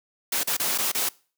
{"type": "noise with dropouts", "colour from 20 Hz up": "white", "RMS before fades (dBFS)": -25, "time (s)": [0.32, 1.09], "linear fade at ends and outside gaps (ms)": 5, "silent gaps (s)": [[0.434, 0.472], [0.568, 0.597], [0.778, 0.784], [0.918, 0.947]], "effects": ["noise-tail reverb RT60 0.4 s tail -23 dB re dry", "high-pass 200 Hz 12 dB/octave"]}